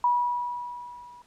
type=tone with level ramp; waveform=sine; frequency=972 Hz; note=B5; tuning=28 cents flat; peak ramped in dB=-18 to -46 dBFS; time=0.04-1.22 s; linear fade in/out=2 ms; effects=pink hiss -61 dBFS RMS until 1.26 s + low-pass 9000 Hz 12 dB/octave